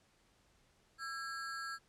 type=ring-modulated tone; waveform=square; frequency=1488 Hz; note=F#6; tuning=9 cents sharp; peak=-38 dBFS; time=0.98-1.79 s; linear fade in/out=50 ms; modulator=148 Hz; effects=pink hiss -71 dBFS RMS until 1.88 s + low-pass 9000 Hz 12 dB/octave